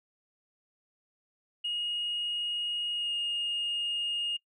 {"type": "tone with pitch glide", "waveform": "sine", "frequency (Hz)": [2873, 2847], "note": ["F7", "F7"], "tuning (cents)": [48, 33], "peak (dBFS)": -28, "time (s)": [1.64, 4.37], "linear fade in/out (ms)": 10, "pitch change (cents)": -15, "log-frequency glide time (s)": [2.95, 3.12], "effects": ["noise-tail reverb RT60 0.1 s tail -19 dB re dry", "tanh soft clip ceiling -26 dBFS"]}